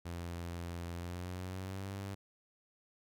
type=tone with pitch glide; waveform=sawtooth; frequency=86 to 98.22 Hz; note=F2 to G2; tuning=-26 to +4 cents; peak=-36 dBFS; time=0.05-2.15 s; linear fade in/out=10 ms; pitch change=+230 cents; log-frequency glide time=0.94-1.93 s; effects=none